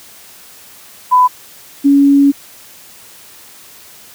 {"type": "tone pair in turn", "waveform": "sine", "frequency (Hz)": [1000, 280.6], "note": ["B5", "C#4"], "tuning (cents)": [21, 21], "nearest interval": "octave + minor seventh", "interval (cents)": 2200, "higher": "first", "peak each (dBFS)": -5, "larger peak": "neither", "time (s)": [[1.11, 1.28], [1.84, 2.32]], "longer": "second", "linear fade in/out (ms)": 20, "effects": ["white hiss -39 dBFS RMS until 4.14 s", "high-pass 60 Hz 12 dB/octave"]}